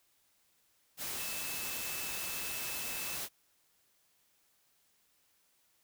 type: tone in noise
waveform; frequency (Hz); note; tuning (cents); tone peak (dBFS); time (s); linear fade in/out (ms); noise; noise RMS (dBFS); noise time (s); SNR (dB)
sine; 2618; E7; -13; -45; 1.16-3.19; 50; white; -39; 0.97-3.29; -9
effects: white hiss -72 dBFS RMS until 5.83 s